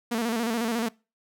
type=tone with vibrato; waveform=sawtooth; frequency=230 Hz; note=A#3; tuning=23 cents flat; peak=-21 dBFS; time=0.11-0.89 s; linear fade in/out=10 ms; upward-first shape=square; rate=14 Hz; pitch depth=63 cents each way; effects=noise-tail reverb RT60 0.3 s tail -23 dB re dry